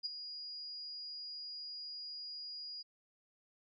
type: tone with ADSR envelope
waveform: sine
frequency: 4876 Hz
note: D#8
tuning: 36 cents flat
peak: -33 dBFS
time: 0.03-2.83 s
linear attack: 26 ms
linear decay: 17 ms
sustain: -10 dB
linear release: 19 ms
effects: none